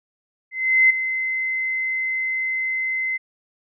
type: tone with ADSR envelope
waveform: sine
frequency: 2058 Hz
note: C7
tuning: 29 cents flat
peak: -10 dBFS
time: 0.51-3.18 s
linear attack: 390 ms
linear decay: 9 ms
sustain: -11 dB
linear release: 20 ms
effects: none